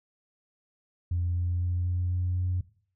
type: tone with pitch steps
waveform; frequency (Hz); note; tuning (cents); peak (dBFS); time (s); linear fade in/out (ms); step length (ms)
sine; 87.31 / 87.97 / 88.63 / 89.3 / 89.97 / 90.65; F2 / F2 / F2 / F2 / F#2 / F#2; 0 / +13 / +26 / +39 / -48 / -35; -24; 1.11-2.61; 5; 250
effects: noise-tail reverb RT60 0.5 s tail -18 dB re dry + tanh soft clip ceiling -21 dBFS